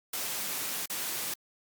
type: noise with dropouts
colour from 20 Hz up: white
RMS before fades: -34 dBFS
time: 0.13-1.34 s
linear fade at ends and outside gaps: 5 ms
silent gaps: 0.859-0.898 s
effects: high-pass 150 Hz 12 dB/octave + Opus 48 kbps